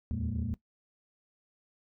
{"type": "tone cluster", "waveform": "sine", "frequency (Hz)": [75.8, 82.8, 114.8, 202.5, 230.8], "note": ["D#2", "E2", "A#2", "G#3", "A#3"], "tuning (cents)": [-45, 8, -26, -43, -17], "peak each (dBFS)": [-39, -34, -36, -39, -37], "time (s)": [0.11, 0.54], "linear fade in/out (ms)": 0, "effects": ["noise-tail reverb RT60 0.1 s tail -18 dB re dry", "tanh soft clip ceiling -23 dBFS"]}